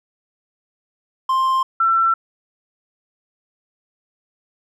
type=tone pair in turn; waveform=triangle / sine; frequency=1051 / 1344.4 Hz; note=C6 / E6; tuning=+7 / +34 cents; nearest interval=major third; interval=427 cents; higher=second; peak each=-13 dBFS; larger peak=neither; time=1.29-1.63 / 1.8-2.14 s; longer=neither; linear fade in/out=5 ms; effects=none